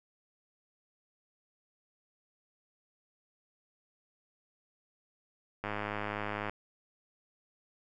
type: click train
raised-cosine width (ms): 0.5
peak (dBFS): -20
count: 90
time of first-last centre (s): 5.64-6.496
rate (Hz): 104
effects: none